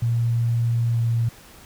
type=tone with pitch glide; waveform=sine; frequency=117.2 to 116.19 Hz; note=A#2 to A#2; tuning=+10 to -5 cents; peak=-18 dBFS; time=0.02-1.29 s; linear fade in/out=5 ms; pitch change=-15 cents; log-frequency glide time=0.93-0.99 s; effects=pink hiss -47 dBFS RMS until 1.65 s